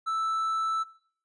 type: tone with hard clipping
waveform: triangle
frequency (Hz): 1318.5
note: E6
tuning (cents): 0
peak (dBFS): -27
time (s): 0.06-0.84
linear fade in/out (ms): 20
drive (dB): 6
effects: noise-tail reverb RT60 0.5 s tail -18 dB re dry + resampled to 22050 Hz